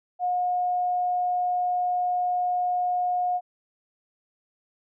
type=tone; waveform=sine; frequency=720 Hz; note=F#5; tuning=47 cents flat; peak=-22 dBFS; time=0.19-3.41 s; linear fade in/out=50 ms; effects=none